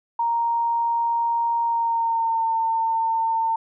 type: tone with pitch glide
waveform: sine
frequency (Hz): 932.3 to 903.7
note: A#5 to A5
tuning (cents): 0 to +46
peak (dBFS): -19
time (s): 0.19-3.56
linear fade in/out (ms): 5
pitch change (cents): -54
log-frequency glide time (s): 1.63-2.48
effects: none